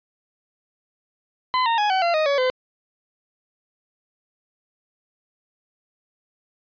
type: tone with pitch steps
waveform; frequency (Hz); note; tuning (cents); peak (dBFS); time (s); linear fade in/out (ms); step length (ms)
40% pulse; 1016 / 921 / 834.8 / 756.8 / 686 / 621.8 / 563.7 / 510.9; B5 / A#5 / G#5 / F#5 / F5 / D#5 / C#5 / C5; +49 / -21 / +9 / +39 / -31 / -1 / +29 / -41; -17; 1.54-2.5; 0; 120
effects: resampled to 11025 Hz